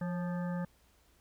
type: harmonic tone with a mistuned harmonic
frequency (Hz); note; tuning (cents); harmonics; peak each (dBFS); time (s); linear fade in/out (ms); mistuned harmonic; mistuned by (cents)
174.6; F3; 0; 1 / 3 / 5 / 7 / 9 / 10; -33 / -43 / -47 / -50 / -52 / -53; 0.01-0.65; 5; 3; +56
effects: added 60 Hz sine -68 dBFS peak until 1.2 s + pink hiss -68 dBFS RMS until 1.2 s